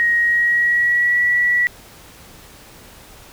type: tone with pitch glide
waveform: sine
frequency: 1884 to 1943.7 Hz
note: A#6 to B6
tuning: +18 to -28 cents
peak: -13 dBFS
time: 0-1.67 s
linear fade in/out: 0 ms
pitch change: +54 cents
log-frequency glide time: 0.17-1.24 s
effects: pink hiss -43 dBFS RMS until 3.32 s